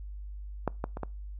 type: clicks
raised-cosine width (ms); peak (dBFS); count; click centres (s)
1; -13 / -17 / -23 / -19; 4; 0.677 / 0.841 / 0.971 / 1.033
effects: noise-tail reverb RT60 0.3 s tail -25 dB re dry + added 50 Hz sine -38 dBFS peak until 1.39 s